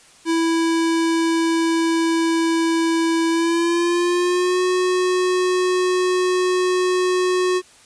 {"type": "tone with pitch glide", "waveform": "square", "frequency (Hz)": [329.6, 365.7], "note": ["E4", "F#4"], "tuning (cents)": [0, -20], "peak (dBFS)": -17, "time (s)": [0.25, 7.62], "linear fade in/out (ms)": 50, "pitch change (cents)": 180, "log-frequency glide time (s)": [3.29, 4.61], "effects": ["white hiss -49 dBFS RMS until 7.85 s", "resampled to 22050 Hz"]}